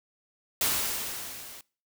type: noise with level ramp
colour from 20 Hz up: white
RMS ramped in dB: -25 to -46 dBFS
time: 0.61-1.61 s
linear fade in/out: 2 ms
effects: noise-tail reverb RT60 0.4 s tail -24 dB re dry